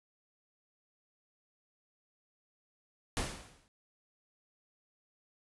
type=noise with exponential decay; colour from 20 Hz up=pink; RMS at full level=-32 dBFS; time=3.17-3.68 s; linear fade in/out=0 ms; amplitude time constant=110 ms; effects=resampled to 24000 Hz